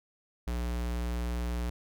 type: tone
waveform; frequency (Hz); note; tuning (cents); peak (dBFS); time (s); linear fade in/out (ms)
square; 59.7; A#1; +42; -31; 0.47-1.7; 5
effects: none